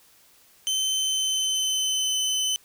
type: tone with pitch glide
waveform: 25% pulse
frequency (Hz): 3079 to 3037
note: G7 to F#7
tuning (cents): -32 to +44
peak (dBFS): -19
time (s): 0.67-2.56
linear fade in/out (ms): 0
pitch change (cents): -24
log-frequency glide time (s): 0.94-2.19
effects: white hiss -57 dBFS RMS until 2.64 s